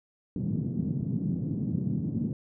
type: band-pass noise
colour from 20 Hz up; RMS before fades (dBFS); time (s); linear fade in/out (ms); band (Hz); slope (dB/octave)
white; -30; 0.36-2.33; 2; 120 to 220; 24
effects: none